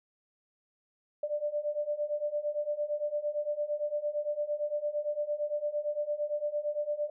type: beating tone pair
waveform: sine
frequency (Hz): 587.3 / 596.1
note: D5 / D5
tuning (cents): 0 / +26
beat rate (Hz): 8.8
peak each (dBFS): -34 / -32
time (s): 1.23-7.1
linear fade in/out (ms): 5
effects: none